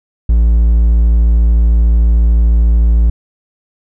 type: tone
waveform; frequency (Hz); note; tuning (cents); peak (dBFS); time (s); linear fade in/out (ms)
triangle; 56.8; A#1; -44; -4; 0.29-3.1; 5
effects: none